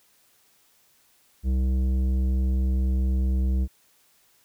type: tone with tanh clipping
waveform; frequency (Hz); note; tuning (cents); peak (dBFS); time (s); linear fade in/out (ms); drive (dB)
sine; 64.6; C2; -21; -22; 1.43-3.68; 50; 11
effects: white hiss -62 dBFS RMS until 4.44 s